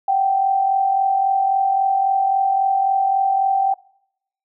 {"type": "tone pair together", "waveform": "sine", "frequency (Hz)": [735, 778.7], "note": ["F#5", "G5"], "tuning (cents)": [-12, -12], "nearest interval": "minor second", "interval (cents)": 100, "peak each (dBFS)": [-23, -15], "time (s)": [0.08, 3.74], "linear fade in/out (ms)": 5, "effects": ["noise-tail reverb RT60 0.8 s tail -25 dB re dry"]}